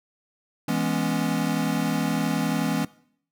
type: chord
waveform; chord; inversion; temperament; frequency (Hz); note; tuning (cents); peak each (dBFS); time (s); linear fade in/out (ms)
square; C# minor seventh; first; equal with one note detuned; 164.81 / 207.7 / 246.9 / 278.3; E3 / G#3 / B3 / C#4; 0 / 0 / 0 / +7; -29; 0.68-2.85; 5
effects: noise-tail reverb RT60 0.6 s tail -20 dB re dry